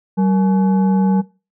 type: tone with frequency modulation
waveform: sine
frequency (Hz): 191.3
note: G3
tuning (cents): -42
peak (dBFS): -12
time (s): 0.17-1.22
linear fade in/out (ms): 20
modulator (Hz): 659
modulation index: 0.48
effects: noise-tail reverb RT60 0.3 s tail -20 dB re dry

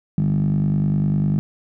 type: tone with band-pass filter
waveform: 10% pulse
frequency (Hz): 50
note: G1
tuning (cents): +35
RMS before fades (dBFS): -19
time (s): 0.18-1.39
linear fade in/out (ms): 0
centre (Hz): 170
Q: 8.6
effects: none

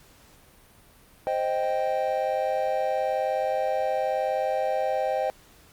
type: chord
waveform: triangle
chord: C minor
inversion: none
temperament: equal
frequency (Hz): 523.3 / 622.3 / 784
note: C5 / Eb5 / G5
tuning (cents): 0 / 0 / 0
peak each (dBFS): -26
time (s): 1.27-5.3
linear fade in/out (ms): 0
effects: pink hiss -55 dBFS RMS until 5.72 s + Opus 48 kbps

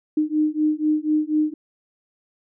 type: beating tone pair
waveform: sine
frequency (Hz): 304 / 308.1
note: D#4 / D#4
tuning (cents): -40 / -17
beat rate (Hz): 4.1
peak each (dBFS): -21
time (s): 0.17-1.54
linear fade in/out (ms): 5
effects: none

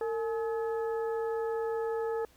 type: harmonic tone with a mistuned harmonic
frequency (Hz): 426.2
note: G#4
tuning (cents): +45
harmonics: 1 / 2 / 3 / 4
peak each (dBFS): -30 / -39 / -45 / -48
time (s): 0.01-2.25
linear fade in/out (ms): 2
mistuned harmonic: 1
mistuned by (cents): +110
effects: added 60 Hz sine -63 dBFS peak until 2.36 s + pink hiss -63 dBFS RMS until 2.36 s

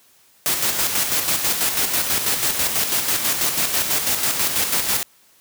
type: noise with tremolo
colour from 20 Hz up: white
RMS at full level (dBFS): -19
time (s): 0.46-5.03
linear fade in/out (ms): 0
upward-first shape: square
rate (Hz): 6.1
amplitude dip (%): 45
effects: white hiss -55 dBFS RMS until 5.4 s + high-pass 60 Hz 12 dB/octave

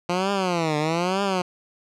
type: tone with vibrato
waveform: 10% pulse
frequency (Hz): 173.1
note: F3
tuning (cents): -15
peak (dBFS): -13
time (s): 0.09-1.42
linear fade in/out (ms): 5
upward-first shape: triangle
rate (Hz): 1.1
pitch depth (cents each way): 270
effects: low-pass 6000 Hz 12 dB/octave

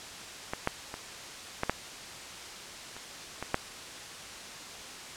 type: clicks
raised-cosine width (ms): 0.5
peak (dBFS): -16 / -11 / -22 / -13 / -10 / -28 / -19 / -10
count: 8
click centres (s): 0.535 / 0.674 / 0.941 / 1.634 / 1.696 / 2.966 / 3.426 / 3.544
effects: white hiss -43 dBFS RMS until 5.16 s + low-pass 7000 Hz 12 dB/octave

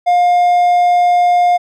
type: tone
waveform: triangle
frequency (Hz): 709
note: F5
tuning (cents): +26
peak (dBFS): -6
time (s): 0.06-1.58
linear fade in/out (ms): 20
effects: none

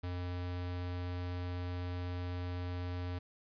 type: tone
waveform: square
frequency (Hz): 89.2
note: F2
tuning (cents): +37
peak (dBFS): -37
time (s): 0.03-3.19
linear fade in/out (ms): 10
effects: resampled to 11025 Hz + 11-bit

